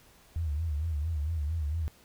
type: tone with vibrato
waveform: sine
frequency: 77.78 Hz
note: D#2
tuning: in tune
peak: -28 dBFS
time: 0.36-1.88 s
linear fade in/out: 0 ms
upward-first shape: sine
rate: 4.4 Hz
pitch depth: 130 cents each way
effects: pink hiss -59 dBFS RMS until 2.04 s